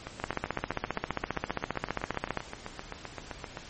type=two click trains; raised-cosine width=0.5 ms; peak=-13 / -21 dBFS; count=33 / 28; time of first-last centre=0.24-2.373 / 0.07-3.572 s; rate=15 / 7.71 Hz; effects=pink hiss -47 dBFS RMS until 3.69 s + MP3 32 kbps